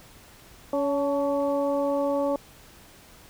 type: harmonic tone with a mistuned harmonic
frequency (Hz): 281.5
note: C#4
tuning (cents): +27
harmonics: 1 / 2 / 3 / 4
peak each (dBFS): -28 / -24 / -33 / -36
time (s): 0.73-2.36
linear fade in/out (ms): 2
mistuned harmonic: 3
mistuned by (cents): +53
effects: pink hiss -51 dBFS RMS until 3.29 s

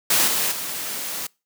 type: noise with level steps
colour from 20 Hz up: white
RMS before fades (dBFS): -18 / -22 / -29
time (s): 0.1-1.27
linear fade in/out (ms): 5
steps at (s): 0.27 / 0.51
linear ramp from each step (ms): 10
effects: noise-tail reverb RT60 0.3 s tail -26 dB re dry + high-pass 150 Hz 12 dB/octave

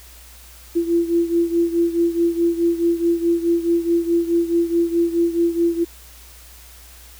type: beating tone pair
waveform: sine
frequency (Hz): 338.1 / 342.8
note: E4 / F4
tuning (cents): +44 / -32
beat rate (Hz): 4.7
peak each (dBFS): -17 / -21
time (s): 0.75-5.85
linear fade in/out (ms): 20
effects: added 60 Hz sine -44 dBFS peak until 7.19 s + white hiss -45 dBFS RMS until 7.19 s

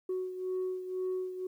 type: beating tone pair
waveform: sine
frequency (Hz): 370 / 372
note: F#4 / F#4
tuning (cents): 0 / +9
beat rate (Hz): 2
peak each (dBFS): -32 / -38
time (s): 0.09-1.47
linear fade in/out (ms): 5
effects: tanh soft clip ceiling -28 dBFS + 11-bit

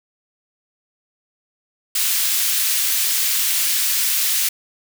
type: high-pass noise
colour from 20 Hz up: white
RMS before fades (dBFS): -19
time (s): 1.95-4.49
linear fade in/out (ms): 5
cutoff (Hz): 2100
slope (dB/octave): 12
effects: none

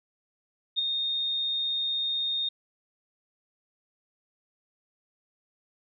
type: tone with ADSR envelope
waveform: sine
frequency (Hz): 3682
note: A#7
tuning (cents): -22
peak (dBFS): -21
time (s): 0.76-2.49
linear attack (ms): 29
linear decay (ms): 10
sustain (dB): -5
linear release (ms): 6
effects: none

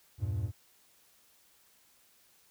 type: chord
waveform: triangle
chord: E diminished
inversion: none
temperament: equal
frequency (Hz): 82.41 / 98 / 116.54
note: E2 / G2 / Bb2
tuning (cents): 0 / 0 / 0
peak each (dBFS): -36 / -31 / -34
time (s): 0.18-0.52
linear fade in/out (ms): 50
effects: white hiss -65 dBFS RMS until 2.5 s

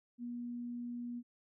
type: tone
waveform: sine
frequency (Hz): 240.7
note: B3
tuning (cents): -44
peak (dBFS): -39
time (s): 0.18-1.23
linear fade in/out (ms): 50
effects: none

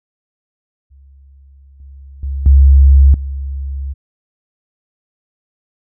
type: tone with level steps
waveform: sine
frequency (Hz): 68.4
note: C#2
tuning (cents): -23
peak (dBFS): -40 / -33 / -17 / -3 / -19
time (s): 0.9-3.94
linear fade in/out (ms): 20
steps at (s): 1.8 / 2.23 / 2.46 / 3.14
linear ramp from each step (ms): 2
effects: none

